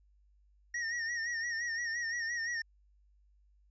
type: tone with vibrato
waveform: square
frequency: 1864.7 Hz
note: A#6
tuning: in tune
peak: -34 dBFS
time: 0.74-2.62 s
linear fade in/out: 5 ms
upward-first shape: sine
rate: 5.8 Hz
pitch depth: 63 cents each way
effects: added 50 Hz sine -63 dBFS peak until 3.7 s + resampled to 16000 Hz